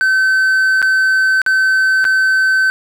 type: tone with dropouts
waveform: triangle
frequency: 1534 Hz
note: G6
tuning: 38 cents flat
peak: -8 dBFS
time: 0.01-2.7 s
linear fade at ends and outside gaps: 0 ms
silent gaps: 0.818-0.826 / 1.417-1.463 / 2.043-2.051 s
effects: none